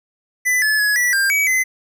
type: tone with pitch steps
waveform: square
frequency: 1997 / 1723 / 1686 / 1955 / 1594 / 2276 / 2042 Hz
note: B6 / A6 / G#6 / B6 / G6 / C#7 / C7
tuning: +19 / -37 / +26 / -18 / +28 / +45 / -43 cents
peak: -15 dBFS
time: 0.45-1.64 s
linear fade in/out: 20 ms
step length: 170 ms
effects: none